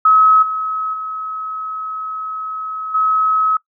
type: tone with level steps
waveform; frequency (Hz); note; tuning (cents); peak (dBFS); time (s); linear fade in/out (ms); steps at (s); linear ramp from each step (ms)
sine; 1282; E6; -49; -7 / -18 / -22 / -12; 0.05-3.57; 5; 0.42 / 0.93 / 2.94; 10
effects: noise-tail reverb RT60 0.1 s tail -21 dB re dry